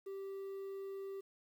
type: tone with quantisation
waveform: triangle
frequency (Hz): 390.3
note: G4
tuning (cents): -8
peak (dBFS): -40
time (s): 0.06-1.21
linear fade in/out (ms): 10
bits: 11
effects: none